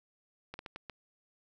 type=slowing click train; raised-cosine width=0.3 ms; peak=-26 dBFS; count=5; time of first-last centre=0.54-0.897 s; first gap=51 ms; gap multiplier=1.39; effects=none